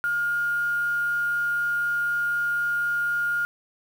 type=tone with quantisation; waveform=sine; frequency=1418 Hz; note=F6; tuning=26 cents sharp; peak=-22 dBFS; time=0.04-3.45 s; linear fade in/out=0 ms; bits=7; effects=none